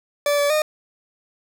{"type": "tone with pitch steps", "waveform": "40% pulse", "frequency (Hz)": [580, 575, 612], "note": ["D5", "D5", "D#5"], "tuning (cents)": [-22, -37, -29], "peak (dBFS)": -16, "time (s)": [0.26, 0.62], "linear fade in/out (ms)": 2, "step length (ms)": 120, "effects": ["8-bit"]}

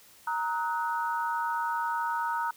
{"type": "chord", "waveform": "sine", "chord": "D# minor", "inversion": "second", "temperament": "equal with one note detuned", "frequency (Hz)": [932.3, 1270.7, 1480], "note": ["A#5", "D#6", "F#6"], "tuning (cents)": [0, 36, 0], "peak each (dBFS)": [-29, -34, -35], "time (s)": [0.27, 2.51], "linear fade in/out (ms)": 5, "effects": ["white hiss -56 dBFS RMS until 2.56 s"]}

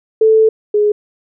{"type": "tone pair in turn", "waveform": "sine", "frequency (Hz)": [440, 417.8], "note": ["A4", "G#4"], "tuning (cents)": [0, 10], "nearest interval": "minor second", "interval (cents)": 90, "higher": "first", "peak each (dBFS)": [-6, -9], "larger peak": "first", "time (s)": [[0.21, 0.49], [0.74, 0.92]], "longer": "first", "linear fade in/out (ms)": 5, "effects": []}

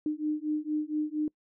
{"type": "beating tone pair", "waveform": "sine", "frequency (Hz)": [301.8, 306.1], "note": ["D4", "D#4"], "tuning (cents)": [47, -28], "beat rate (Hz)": 4.3, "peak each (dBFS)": -31, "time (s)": [0.06, 1.28], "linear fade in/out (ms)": 2, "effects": ["noise-tail reverb RT60 0.1 s tail -26 dB re dry"]}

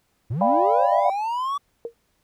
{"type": "linear sweep", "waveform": "triangle", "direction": "up", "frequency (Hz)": [98.9, 1157], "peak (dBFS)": -21, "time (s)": [0.3, 1.58], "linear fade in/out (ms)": 10}
{"type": "chord", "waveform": "sine", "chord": "G dominant seventh", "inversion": "second", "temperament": "equal with one note detuned", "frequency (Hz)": [587.3, 698.5, 794.9, 987.8], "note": ["D5", "F5", "G5", "B5"], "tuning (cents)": [0, 0, 24, 0], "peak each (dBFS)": [-22, -21, -22, -24], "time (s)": [0.41, 1.1], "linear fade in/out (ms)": 2}
{"type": "tone with exponential decay", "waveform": "sine", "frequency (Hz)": 465.5, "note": "A#4", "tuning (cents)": -2, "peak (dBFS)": -23, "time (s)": [1.85, 1.94], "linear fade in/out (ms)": 1, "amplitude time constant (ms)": 18}
{"effects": ["pink hiss -68 dBFS RMS until 2.23 s"]}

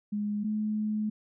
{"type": "tone pair in turn", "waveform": "sine", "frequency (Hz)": [207.7, 213.4], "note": ["G#3", "G#3"], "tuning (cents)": [0, 47], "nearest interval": "unison", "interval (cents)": 47, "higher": "second", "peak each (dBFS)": [-28, -27], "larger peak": "second", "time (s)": [[0.12, 0.44], [0.44, 1.1]], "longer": "second", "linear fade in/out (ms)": 10, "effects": []}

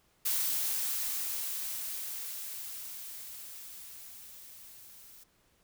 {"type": "noise with level ramp", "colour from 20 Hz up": "blue", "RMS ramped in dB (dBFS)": [-30, -54], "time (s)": [0.25, 5.24], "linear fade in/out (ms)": 10, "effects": ["pink hiss -69 dBFS RMS until 5.63 s"]}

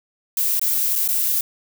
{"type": "noise with dropouts", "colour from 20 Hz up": "violet", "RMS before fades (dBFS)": -20, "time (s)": [0.37, 1.41], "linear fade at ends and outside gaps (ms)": 2, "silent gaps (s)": [[0.595, 0.614], [0.955, 0.959], [1.078, 1.087]], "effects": []}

